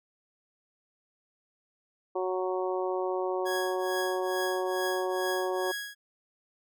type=harmonic tone; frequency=185 Hz; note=F#3; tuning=in tune; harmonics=2 / 3 / 4 / 5 / 6; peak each=-30 / -34 / -36 / -38 / -40 dBFS; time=2.15-5.72 s; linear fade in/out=10 ms
type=tone with tremolo; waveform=sawtooth; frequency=1658 Hz; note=G#6; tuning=3 cents flat; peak=-28 dBFS; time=3.45-5.95 s; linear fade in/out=20 ms; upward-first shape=triangle; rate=2.3 Hz; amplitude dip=90%
effects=none